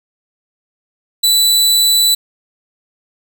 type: tone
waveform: sawtooth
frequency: 3972 Hz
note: B7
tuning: 9 cents sharp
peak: -6 dBFS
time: 1.23-2.15 s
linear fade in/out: 10 ms
effects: none